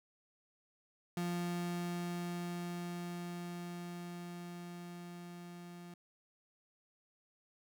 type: tone with level ramp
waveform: 35% pulse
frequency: 174.61 Hz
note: F3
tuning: in tune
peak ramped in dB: -33 to -47 dBFS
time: 1.17-5.94 s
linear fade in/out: 2 ms
effects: none